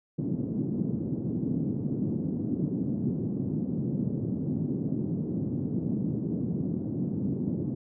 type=band-pass noise; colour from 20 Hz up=white; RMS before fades=-30 dBFS; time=0.18-7.75 s; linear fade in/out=10 ms; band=120 to 280 Hz; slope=24 dB/octave; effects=none